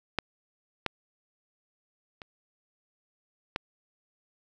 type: clicks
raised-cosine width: 0.3 ms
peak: -10 / -11 / -26 / -13 dBFS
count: 4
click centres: 0.187 / 0.863 / 2.218 / 3.561 s
effects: none